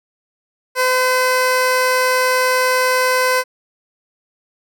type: tone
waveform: 15% pulse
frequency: 510 Hz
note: C5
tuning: 44 cents flat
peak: -7 dBFS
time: 0.75-3.44 s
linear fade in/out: 50 ms
effects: none